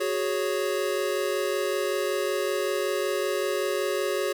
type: chord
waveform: square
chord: F# suspended second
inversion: none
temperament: equal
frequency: 370 / 415.3 / 554.4 Hz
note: F#4 / G#4 / C#5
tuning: 0 / 0 / 0 cents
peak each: -30 dBFS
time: 0-4.33 s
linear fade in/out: 10 ms
effects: none